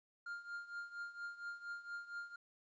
triangle tone with tremolo, 1403 Hz, F6, 8 cents sharp, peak -39 dBFS, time 0.26-2.36 s, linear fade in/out 5 ms, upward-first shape triangle, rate 4.3 Hz, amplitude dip 85%, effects resampled to 16000 Hz + 13-bit

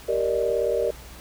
sine chord, Eb major seventh, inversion first, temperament just, 388.9 / 466.7 / 583.4 / 622.3 Hz, G4 / Bb4 / D5 / Eb5, -14 / +2 / -12 / 0 cents, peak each -28 / -24 / -26 / -29 dBFS, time 0.08-0.91 s, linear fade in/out 10 ms, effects added 60 Hz sine -44 dBFS peak until 1.2 s + pink hiss -45 dBFS RMS until 1.2 s

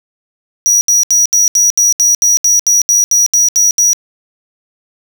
square tone bursts, 5800 Hz, F#8, 35 cents flat, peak -7 dBFS, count 15, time 0.66-3.932 s, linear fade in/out 0 ms, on 150 ms, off 73 ms, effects none

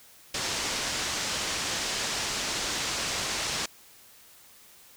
white low-pass noise, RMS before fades -31 dBFS, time 0.34-3.66 s, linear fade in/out 5 ms, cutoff 7100 Hz, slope 24 dB/octave, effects white hiss -54 dBFS RMS until 4.96 s

